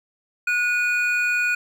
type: tone pair together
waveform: triangle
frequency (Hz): 1455 / 2465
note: F#6 / D#7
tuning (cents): -29 / -17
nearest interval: major sixth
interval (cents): 912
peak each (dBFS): -20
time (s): 0.47-1.55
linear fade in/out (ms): 5
effects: none